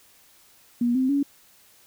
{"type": "tone with pitch steps", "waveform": "sine", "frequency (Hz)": [239.8, 260, 281.9], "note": ["A#3", "C4", "C#4"], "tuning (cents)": [49, -11, 29], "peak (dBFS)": -19, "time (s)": [0.81, 1.23], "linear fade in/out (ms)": 5, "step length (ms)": 140, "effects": ["white hiss -56 dBFS RMS until 1.86 s"]}